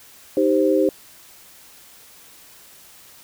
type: chord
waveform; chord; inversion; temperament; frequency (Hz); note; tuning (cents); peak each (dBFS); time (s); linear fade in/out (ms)
sine; C minor; first; equal; 311.1 / 392 / 523.3; Eb4 / G4 / C5; 0 / 0 / 0; -19; 0.37-0.89; 2
effects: white hiss -47 dBFS RMS until 3.23 s